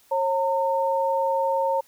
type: tone pair together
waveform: sine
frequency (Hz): 542 / 911.5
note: C#5 / A#5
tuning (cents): -39 / -39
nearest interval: major sixth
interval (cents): 900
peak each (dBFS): -23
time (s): 0.11-1.81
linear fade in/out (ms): 10
effects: white hiss -58 dBFS RMS until 1.87 s